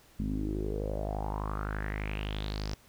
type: tone with low-pass filter sweep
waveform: sawtooth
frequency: 51.7 Hz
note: G#1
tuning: 7 cents flat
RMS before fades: -34 dBFS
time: 0.19-2.74 s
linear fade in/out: 0 ms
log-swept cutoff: 220 to 5500 Hz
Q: 6
effects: pink hiss -60 dBFS RMS until 2.88 s